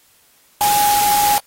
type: tone in noise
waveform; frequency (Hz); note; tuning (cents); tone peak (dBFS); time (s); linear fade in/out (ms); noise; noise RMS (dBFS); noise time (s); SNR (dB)
sine; 825; G#5; -12; -13; 0.61-1.38; 0; white; -20; 0.61-1.38; +4
effects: white hiss -54 dBFS RMS until 1.46 s + AAC 48 kbps